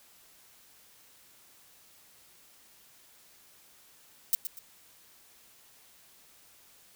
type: noise with echo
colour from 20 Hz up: violet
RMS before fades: -24 dBFS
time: 4.33-4.35 s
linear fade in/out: 0 ms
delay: 120 ms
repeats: 2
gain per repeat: -10 dB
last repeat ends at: 4.59 s
effects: white hiss -59 dBFS RMS until 6.95 s